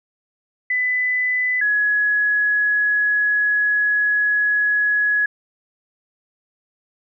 sine tone pair in turn, 2000 / 1681.8 Hz, B6 / G#6, +21 / +21 cents, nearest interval minor third, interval 300 cents, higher first, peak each -17 / -15 dBFS, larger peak second, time 0.7-1.61 / 1.61-5.26 s, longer second, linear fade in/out 5 ms, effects none

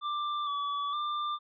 square tone with pitch steps, 1182 / 1145 / 1190 Hz, D6 / D6 / D6, +11 / -44 / +22 cents, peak -31 dBFS, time 0.01-1.39 s, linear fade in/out 50 ms, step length 460 ms, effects resampled to 11025 Hz

